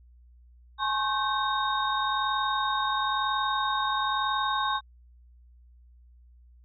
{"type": "tone cluster", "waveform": "sine", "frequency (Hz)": [845, 1047, 1088, 1547, 3719], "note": ["G#5", "C6", "C#6", "G6", "A#7"], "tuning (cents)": [30, 1, -33, -23, -5], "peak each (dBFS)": [-31, -37, -28, -33, -32], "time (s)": [0.78, 4.81], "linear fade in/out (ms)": 50, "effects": ["added 60 Hz sine -52 dBFS peak until 6.64 s"]}